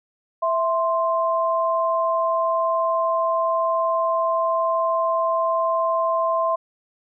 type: tone pair together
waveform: sine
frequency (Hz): 658.8 / 1046.5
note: E5 / C6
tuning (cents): -1 / 0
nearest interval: minor sixth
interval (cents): 801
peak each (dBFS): -21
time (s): 0.42-6.56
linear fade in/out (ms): 10
effects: none